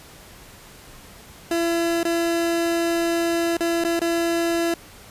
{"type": "tone with dropouts", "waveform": "30% pulse", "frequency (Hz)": 337, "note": "E4", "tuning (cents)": 38, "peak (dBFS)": -17, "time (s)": [1.51, 4.74], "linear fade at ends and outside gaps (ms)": 2, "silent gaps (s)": [[2.031, 2.051], [3.569, 3.606], [3.839, 3.848], [3.993, 4.016]], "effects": ["pink hiss -45 dBFS RMS until 5.1 s", "resampled to 32000 Hz"]}